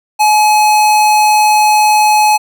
square tone, 849 Hz, G#5, 38 cents sharp, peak -7 dBFS, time 0.19-2.38 s, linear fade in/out 20 ms, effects none

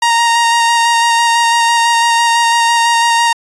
sawtooth tone with vibrato, 932.3 Hz, A#5, in tune, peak -5 dBFS, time 0.02-3.33 s, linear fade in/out 5 ms, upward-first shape square, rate 6 Hz, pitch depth 11 cents each way, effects resampled to 22050 Hz

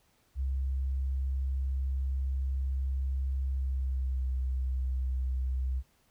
sine tone with pitch glide, 66.5 to 64.35 Hz, C2 to C2, +29 to -28 cents, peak -28 dBFS, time 0.35-5.83 s, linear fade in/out 50 ms, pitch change -57 cents, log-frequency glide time 3.49-4.31 s, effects pink hiss -69 dBFS RMS until 6.1 s

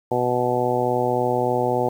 harmonic tone, 123.47 Hz, B2, in tune, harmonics 1 / 2 / 3 / 4 / 5 / 6 / 7, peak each -29 / -29 / -25 / -24 / -27 / -26 / -26 dBFS, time 0.11-1.89 s, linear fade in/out 5 ms, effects 8-bit

